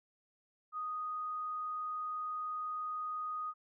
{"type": "tone", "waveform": "sine", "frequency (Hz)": 1243, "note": "D#6", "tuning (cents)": -2, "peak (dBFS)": -36, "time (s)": [0.72, 3.54], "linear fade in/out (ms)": 50, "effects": []}